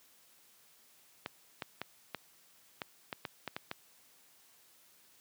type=clicks; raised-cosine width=0.3 ms; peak=-21 dBFS; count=10; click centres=1.261 / 1.622 / 1.816 / 2.147 / 2.818 / 3.128 / 3.252 / 3.477 / 3.565 / 3.714 s; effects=white hiss -64 dBFS RMS until 5.2 s + high-pass 100 Hz 12 dB/octave